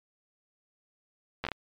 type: slowing click train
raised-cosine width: 0.3 ms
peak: -15 dBFS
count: 5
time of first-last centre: 1.44-1.517 s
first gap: 11 ms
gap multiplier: 1.39
effects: low-pass 5000 Hz 12 dB/octave + MP3 96 kbps